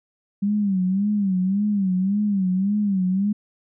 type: tone with vibrato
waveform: sine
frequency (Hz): 196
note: G3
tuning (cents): 0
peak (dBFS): -18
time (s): 0.42-3.33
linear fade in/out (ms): 10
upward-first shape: sine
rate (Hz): 1.8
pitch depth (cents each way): 120
effects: none